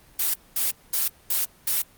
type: noise bursts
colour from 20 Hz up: blue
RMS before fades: -23 dBFS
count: 5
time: 0.19-1.82 s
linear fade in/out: 5 ms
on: 150 ms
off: 220 ms
effects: pink hiss -54 dBFS RMS until 1.97 s + Opus 24 kbps